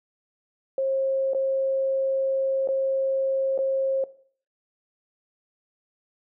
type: tone with dropouts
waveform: sine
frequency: 536 Hz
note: C5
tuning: 42 cents sharp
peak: -21 dBFS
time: 0.78-4.04 s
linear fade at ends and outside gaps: 2 ms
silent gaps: 1.335-1.347 / 2.675-2.687 / 3.578-3.588 s
effects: noise-tail reverb RT60 0.5 s tail -17 dB re dry